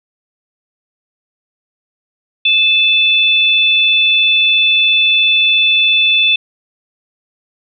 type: tone pair together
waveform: sine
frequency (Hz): 2620 / 3497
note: E7 / A7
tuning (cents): -11 / -11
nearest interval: perfect fourth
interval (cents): 500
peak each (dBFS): -11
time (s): 2.45-6.36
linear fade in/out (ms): 5
effects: none